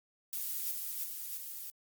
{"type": "noise with echo", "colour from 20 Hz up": "violet", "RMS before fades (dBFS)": -37, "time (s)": [0.33, 0.71], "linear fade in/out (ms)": 0, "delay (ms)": 330, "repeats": 3, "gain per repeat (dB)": -2, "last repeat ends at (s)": 1.7, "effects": ["Opus 48 kbps"]}